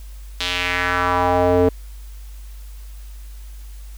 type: tone with band-pass filter sweep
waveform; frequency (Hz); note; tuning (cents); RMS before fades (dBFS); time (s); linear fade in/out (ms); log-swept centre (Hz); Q
square; 89.4; F2; +41; -18; 0.4-1.69; 5; 3700 to 420; 2.3
effects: added 50 Hz sine -33 dBFS peak until 3.97 s + white hiss -50 dBFS RMS until 3.97 s